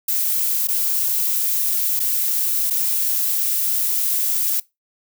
violet noise with dropouts, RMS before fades -20 dBFS, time 0.08-4.6 s, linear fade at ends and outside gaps 5 ms, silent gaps 0.673-0.684 / 1.995-2 / 2.7-2.706 s, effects noise-tail reverb RT60 0.2 s tail -21 dB re dry

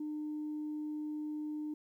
sine tone, 302.5 Hz, D#4, 49 cents flat, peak -35 dBFS, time 0-1.74 s, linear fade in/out 5 ms, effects tanh soft clip ceiling -33 dBFS + 12-bit

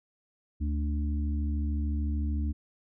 harmonic tone, 73.42 Hz, D2, in tune, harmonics 1 / 3 / 4, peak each -27 / -37 / -39 dBFS, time 0.6-2.53 s, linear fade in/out 20 ms, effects none

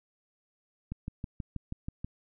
click train, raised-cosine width 5 ms, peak -23 dBFS, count 8, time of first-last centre 0.92-2.045 s, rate 6.22 Hz, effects none

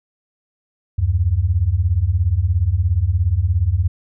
sine beating tone pair, 77.3 / 94.3 Hz, D#2 / F#2, -11 / +33 cents, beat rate 17 Hz, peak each -18 / -16 dBFS, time 0.98-3.88 s, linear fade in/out 10 ms, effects none

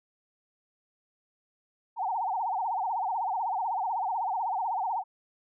sine tone with vibrato, 830.6 Hz, G#5, in tune, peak -27 dBFS, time 1.96-5.04 s, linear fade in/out 50 ms, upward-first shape sine, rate 16 Hz, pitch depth 220 cents each way, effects none

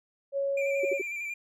sine tone, 554.4 Hz, C#5, in tune, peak -26 dBFS, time 0.32-1 s, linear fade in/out 50 ms
triangle tone with vibrato, 2361 Hz, D7, 9 cents sharp, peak -31 dBFS, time 0.57-1.34 s, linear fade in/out 5 ms, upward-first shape square, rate 11 Hz, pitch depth 29 cents each way
sine tone bursts, 384.4 Hz, G4, 34 cents flat, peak -27 dBFS, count 3, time 0.83-1.016 s, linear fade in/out 5 ms, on 22 ms, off 60 ms
effects none

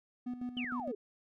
triangle tone with tremolo, 246.9 Hz, B3, in tune, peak -33 dBFS, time 0.26-0.92 s, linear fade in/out 10 ms, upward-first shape square, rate 6.5 Hz, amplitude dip 65%
sine exponential sweep, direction down, 3164 to 387.4 Hz, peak -37 dBFS, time 0.57-0.95 s, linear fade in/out 5 ms
effects none

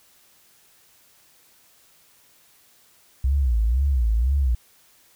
sine tone with vibrato, 61.9 Hz, B1, 5 cents sharp, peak -17 dBFS, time 3.24-4.55 s, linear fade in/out 5 ms, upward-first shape sine, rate 2 Hz, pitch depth 230 cents each way, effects white hiss -57 dBFS RMS until 5.15 s

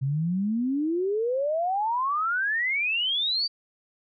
sine exponential sweep, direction up, 129.8 to 4699 Hz, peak -23 dBFS, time 0.01-3.48 s, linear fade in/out 20 ms, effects none

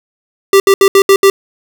square tone bursts at uneven times, 392 Hz, G4, in tune, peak -4 dBFS, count 6, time 0.53-0.6 / 0.67-0.74 / 0.81-0.88 / 0.95-1.02 / 1.09-1.16 / 1.23-1.3 s, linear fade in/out 2 ms, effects none

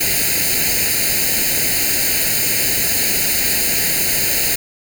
white noise with comb filter, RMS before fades -17 dBFS, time 0-4.56 s, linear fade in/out 10 ms, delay 0.44 ms, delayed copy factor +1, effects none

